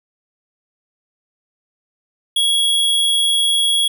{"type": "tone", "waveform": "square", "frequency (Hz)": 3328, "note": "G#7", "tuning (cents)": 3, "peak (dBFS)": -14, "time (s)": [2.36, 3.88], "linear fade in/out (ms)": 5, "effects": []}